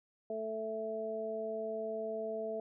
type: harmonic tone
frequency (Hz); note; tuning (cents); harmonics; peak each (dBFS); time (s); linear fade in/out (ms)
220; A3; 0; 1 / 2 / 3; -46 / -39 / -38; 0.3-2.6; 2
effects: none